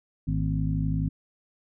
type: harmonic tone with a mistuned harmonic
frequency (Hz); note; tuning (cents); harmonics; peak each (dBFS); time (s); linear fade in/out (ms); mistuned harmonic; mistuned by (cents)
52; G#1; +3; 1 / 2 / 3 / 4 / 5; -30 / -30 / -27 / -37 / -32; 0.27-1.09; 10; 4; +120
effects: none